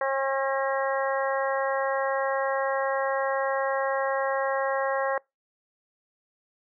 harmonic tone, 270.4 Hz, C#4, 43 cents flat, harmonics 2 / 3 / 4 / 5 / 6 / 7, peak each -26 / -31 / -31 / -38 / -35 / -35 dBFS, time 0.01-5.18 s, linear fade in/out 2 ms, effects noise-tail reverb RT60 0.2 s tail -26 dB re dry

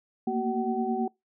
sine tone cluster, 228 / 237.3 / 377.8 / 758 Hz, A#3 / A#3 / F#4 / F#5, -38 / +31 / +36 / +42 cents, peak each -31 dBFS, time 0.27-1.08 s, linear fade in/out 5 ms, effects noise-tail reverb RT60 0.2 s tail -25 dB re dry

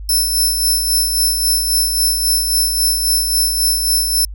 15% pulse tone with tremolo, 5310 Hz, E8, 12 cents sharp, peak -6 dBFS, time 0.09-4.25 s, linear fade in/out 2 ms, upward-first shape sine, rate 3.7 Hz, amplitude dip 45%, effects added 50 Hz sine -26 dBFS peak until 4.34 s

